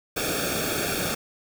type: noise with comb filter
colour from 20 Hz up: pink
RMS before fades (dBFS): -27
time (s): 0.16-1.15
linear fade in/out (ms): 10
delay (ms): 1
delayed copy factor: -0.9
effects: none